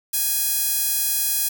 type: tone with high-pass filter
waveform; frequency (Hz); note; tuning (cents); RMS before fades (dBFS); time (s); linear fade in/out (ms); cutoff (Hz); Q
sawtooth; 830; G#5; -1; -22; 0.13-1.49; 10; 9200; 0.59
effects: none